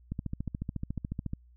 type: click train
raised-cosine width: 5 ms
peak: -21 dBFS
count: 18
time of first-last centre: 0.12-1.334 s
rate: 14 Hz
effects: added 60 Hz sine -55 dBFS peak until 1.56 s